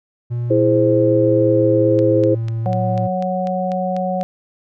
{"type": "tone with pitch glide", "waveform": "triangle", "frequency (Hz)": [119.7, 113.51], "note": ["A#2", "A#2"], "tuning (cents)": [46, -46], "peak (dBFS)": -17, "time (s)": [0.3, 3.08], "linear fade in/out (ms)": 20, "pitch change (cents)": -92, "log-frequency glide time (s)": [0.77, 2.49]}
{"type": "chord", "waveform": "sine", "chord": "E augmented", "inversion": "none", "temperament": "equal", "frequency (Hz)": [329.6, 415.3, 523.3], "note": ["E4", "G#4", "B#4"], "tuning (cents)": [0, 0, 0], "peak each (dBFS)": [-16, -19, -15], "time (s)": [0.5, 2.35], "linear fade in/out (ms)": 10}
{"type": "click train", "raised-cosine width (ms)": 0.2, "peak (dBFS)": -18, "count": 10, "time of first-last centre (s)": [1.99, 4.212], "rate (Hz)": 4.05}
{"type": "harmonic tone", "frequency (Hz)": 184.3, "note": "F#3", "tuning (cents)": -7, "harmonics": [1, 3, 4], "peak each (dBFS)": [-22, -22, -22], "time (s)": [2.66, 4.23], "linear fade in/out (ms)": 0}
{"effects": []}